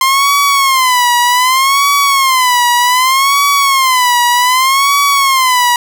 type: tone with vibrato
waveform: sawtooth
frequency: 1046.5 Hz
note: C6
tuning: in tune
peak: -4 dBFS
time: 0.01-5.76 s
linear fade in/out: 2 ms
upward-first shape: sine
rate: 0.65 Hz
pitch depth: 140 cents each way
effects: none